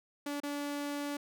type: tone with dropouts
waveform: sawtooth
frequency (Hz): 288.2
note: D4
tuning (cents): -33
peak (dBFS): -31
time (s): 0.26-1.17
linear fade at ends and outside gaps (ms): 5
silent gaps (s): 0.402-0.433
effects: none